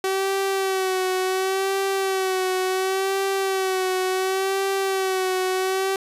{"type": "tone with vibrato", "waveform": "sawtooth", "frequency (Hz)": 380.6, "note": "F#4", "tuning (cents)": 49, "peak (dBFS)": -17, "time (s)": [0.04, 5.96], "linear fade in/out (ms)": 2, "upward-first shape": "sine", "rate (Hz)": 0.7, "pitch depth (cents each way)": 41, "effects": ["resampled to 32000 Hz"]}